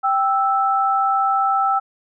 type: tone pair together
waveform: sine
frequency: 784 / 1318.5 Hz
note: G5 / E6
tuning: 0 / 0 cents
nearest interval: major sixth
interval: 900 cents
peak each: -18 dBFS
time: 0.03-1.8 s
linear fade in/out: 20 ms
effects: none